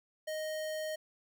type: tone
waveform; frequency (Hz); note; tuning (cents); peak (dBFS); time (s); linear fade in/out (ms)
square; 622.3; D#5; 0; -36; 0.27-0.96; 10
effects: none